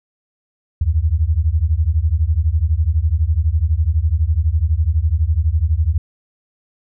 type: beating tone pair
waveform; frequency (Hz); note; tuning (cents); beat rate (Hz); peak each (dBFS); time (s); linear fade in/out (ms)
sine; 73.5 / 85.5; D2 / F2; +2 / -36; 12; -16; 0.81-5.98; 5
effects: none